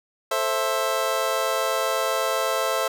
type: chord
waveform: 25% pulse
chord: A minor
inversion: none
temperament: just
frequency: 440 / 528 / 660 Hz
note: A4 / C5 / E5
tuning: 0 / +16 / +2 cents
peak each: -26 / -22 / -22 dBFS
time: 0.31-2.88 s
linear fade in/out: 5 ms
effects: none